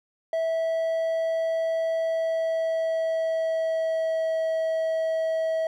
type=tone with pitch glide; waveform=triangle; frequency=653 to 645.5 Hz; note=E5 to E5; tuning=-17 to -37 cents; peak=-21 dBFS; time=0.33-5.67 s; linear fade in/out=2 ms; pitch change=-20 cents; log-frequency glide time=2.01-4.41 s; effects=none